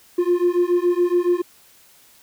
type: beating tone pair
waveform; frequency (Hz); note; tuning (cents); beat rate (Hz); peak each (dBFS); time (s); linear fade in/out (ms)
triangle; 349.2 / 356.3; F4 / F4; 0 / +35; 7.1; -16; 0.18-1.42; 10
effects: tanh soft clip ceiling -9 dBFS + white hiss -52 dBFS RMS until 2.22 s